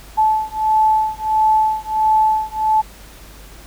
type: beating tone pair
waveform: sine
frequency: 868 / 869.5 Hz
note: A5 / A5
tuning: -24 / -21 cents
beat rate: 1.5 Hz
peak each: -16 dBFS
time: 0.17-2.82 s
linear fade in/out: 20 ms
effects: added 50 Hz sine -40 dBFS peak until 3.66 s + pink hiss -42 dBFS RMS until 3.66 s